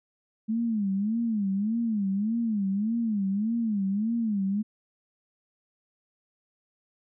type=tone with vibrato; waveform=sine; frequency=212.5 Hz; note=G#3; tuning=40 cents sharp; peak=-24 dBFS; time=0.48-4.63 s; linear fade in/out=20 ms; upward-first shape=sine; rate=1.7 Hz; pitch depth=170 cents each way; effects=none